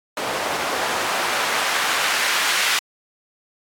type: noise with band-pass filter sweep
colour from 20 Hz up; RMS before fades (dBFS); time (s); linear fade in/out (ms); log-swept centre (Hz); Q
white; -22; 0.17-2.79; 2; 600 to 2100; 0.9
effects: AAC 64 kbps